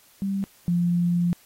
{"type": "tone pair in turn", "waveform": "sine", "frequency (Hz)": [196, 174.02], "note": ["G3", "F3"], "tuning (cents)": [0, -6], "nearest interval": "major second", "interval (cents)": 206, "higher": "first", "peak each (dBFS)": [-23, -19], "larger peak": "second", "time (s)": [[0.22, 0.44], [0.68, 1.33]], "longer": "second", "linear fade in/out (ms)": 0, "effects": ["white hiss -56 dBFS RMS until 1.45 s", "AAC 48 kbps"]}